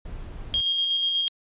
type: noise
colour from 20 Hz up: brown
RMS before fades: -36 dBFS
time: 0.05-0.61 s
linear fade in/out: 5 ms
type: tone with tremolo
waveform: sine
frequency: 3237 Hz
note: G#7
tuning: 45 cents flat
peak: -20 dBFS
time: 0.54-1.28 s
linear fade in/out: 0 ms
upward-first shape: square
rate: 8.2 Hz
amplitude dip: 25%
effects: resampled to 8000 Hz